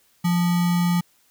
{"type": "tone with sample-and-hold", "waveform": "sine", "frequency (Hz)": 174.61, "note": "F3", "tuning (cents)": 0, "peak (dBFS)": -17, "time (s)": [0.24, 1.01], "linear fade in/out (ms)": 10, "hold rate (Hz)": 1050, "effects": ["white hiss -61 dBFS RMS until 1.3 s"]}